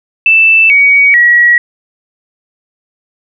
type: tone with pitch steps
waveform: sine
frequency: 2649 / 2253 / 1916.9 Hz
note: E7 / C#7 / A#6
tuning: +8 / +28 / +48 cents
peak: -3 dBFS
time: 0.26-1.58 s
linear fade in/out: 2 ms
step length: 440 ms
effects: none